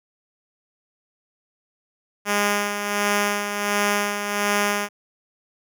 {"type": "tone with tremolo", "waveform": "5% pulse", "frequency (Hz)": 204.9, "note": "G#3", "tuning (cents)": -23, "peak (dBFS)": -7, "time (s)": [2.25, 4.89], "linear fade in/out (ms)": 50, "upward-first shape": "sine", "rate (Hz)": 1.4, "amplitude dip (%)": 55, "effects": []}